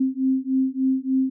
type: beating tone pair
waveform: sine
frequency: 261.6 / 265 Hz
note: C4 / C4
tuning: 0 / +22 cents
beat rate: 3.4 Hz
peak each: -22 dBFS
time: 0-1.3 s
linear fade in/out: 10 ms
effects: none